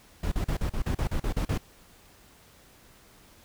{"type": "noise bursts", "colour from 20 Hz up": "brown", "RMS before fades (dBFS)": -27, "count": 11, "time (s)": [0.23, 1.578], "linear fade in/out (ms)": 5, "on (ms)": 88, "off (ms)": 38, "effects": ["pink hiss -56 dBFS RMS until 3.44 s"]}